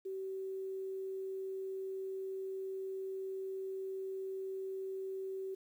sine tone with quantisation, 382.8 Hz, G4, 41 cents flat, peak -38 dBFS, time 0.05-5.55 s, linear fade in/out 10 ms, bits 11, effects none

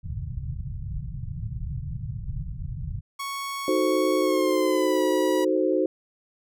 white low-pass noise, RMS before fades -32 dBFS, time 0.03-3.01 s, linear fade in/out 20 ms, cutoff 150 Hz, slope 48 dB/octave
sawtooth tone with pitch glide, 1108.7 to 970.8 Hz, C#6 to B5, 0 to -30 cents, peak -26 dBFS, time 3.19-5.45 s, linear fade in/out 10 ms, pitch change -230 cents, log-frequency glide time 4.2-5.03 s
sine chord, D# diminished seventh, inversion none, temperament equal, 311.1 / 370 / 440 / 523.3 Hz, D#4 / F#4 / A4 / C5, 0 / 0 / 0 / 0 cents, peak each -25 / -24 / -30 / -25 dBFS, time 3.68-5.86 s, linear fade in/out 2 ms
effects none

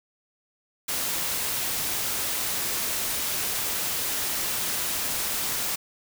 white noise, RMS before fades -28 dBFS, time 0.88-5.76 s, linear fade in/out 10 ms, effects none

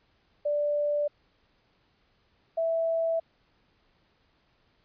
sine tone pair in turn, 587.3 / 658 Hz, D5 / E5, 0 / -3 cents, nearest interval major second, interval 197 cents, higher second, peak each -24 dBFS, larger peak neither, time 0.45-1.08 / 2.57-3.2 s, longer neither, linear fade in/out 10 ms, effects pink hiss -68 dBFS RMS until 4.84 s + resampled to 11025 Hz

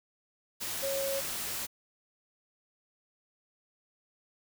sine tone in noise, 548 Hz, C#5, 20 cents flat, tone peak -31 dBFS, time 0.82-1.21 s, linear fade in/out 20 ms, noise white, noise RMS -36 dBFS, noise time 0.6-1.67 s, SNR +2 dB, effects none

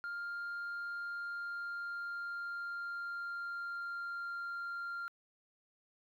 sine tone with pitch glide, 1401 to 1390.5 Hz, F6 to F6, +5 to -8 cents, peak -36 dBFS, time 0.04-5.08 s, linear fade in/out 0 ms, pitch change -13 cents, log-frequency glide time 0.91-4.53 s, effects tanh soft clip ceiling -37 dBFS + 12-bit

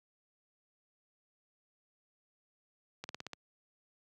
slowing click train, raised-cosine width 0.2 ms, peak -24 dBFS, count 6, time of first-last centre 3.04-3.333 s, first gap 51 ms, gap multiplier 1.07, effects high-pass 100 Hz 12 dB/octave

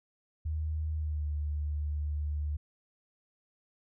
sine tone with pitch glide, 77.78 to 74.35 Hz, D#2 to D2, 0 to +22 cents, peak -30 dBFS, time 0.45-2.57 s, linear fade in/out 10 ms, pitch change -78 cents, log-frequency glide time 0.96-1.27 s, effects none

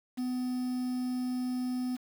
triangle tone with quantisation, 251.3 Hz, B3, 30 cents sharp, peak -28 dBFS, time 0.17-1.97 s, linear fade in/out 20 ms, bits 8, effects none

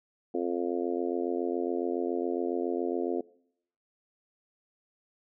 harmonic tone, 87.2 Hz, F2, 2 cents flat, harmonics 3 / 4 / 5 / 6 / 7 / 8, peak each -34 / -31 / -33 / -39 / -42 / -40 dBFS, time 0.34-3.21 s, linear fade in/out 5 ms, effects noise-tail reverb RT60 0.7 s tail -22 dB re dry

